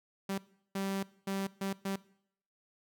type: tone bursts at uneven times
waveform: sawtooth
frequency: 194.9 Hz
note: G3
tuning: 10 cents flat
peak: -29 dBFS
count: 5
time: 0.29-0.38 / 0.75-1.03 / 1.27-1.47 / 1.61-1.73 / 1.85-1.96 s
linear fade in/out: 5 ms
effects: noise-tail reverb RT60 0.7 s tail -21 dB re dry